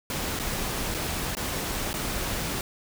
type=noise with dropouts; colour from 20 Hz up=pink; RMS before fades=-30 dBFS; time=0.1-2.61 s; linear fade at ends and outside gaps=1 ms; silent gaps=0.391-0.397 / 0.942-0.946 / 1.351-1.369 / 1.931-1.94 s; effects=none